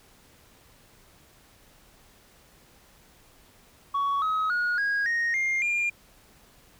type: tone with pitch steps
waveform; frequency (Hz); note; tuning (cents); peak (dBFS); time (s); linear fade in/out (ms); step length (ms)
sine; 1121 / 1272.9 / 1445.4 / 1641.2 / 1863.6 / 2116 / 2403; C#6 / D#6 / F#6 / G#6 / A#6 / C7 / D7; +19 / +39 / -41 / -21 / -1 / +19 / +39; -21; 3.94-5.9; 10; 280
effects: tanh soft clip ceiling -22 dBFS + pink hiss -57 dBFS RMS until 6.79 s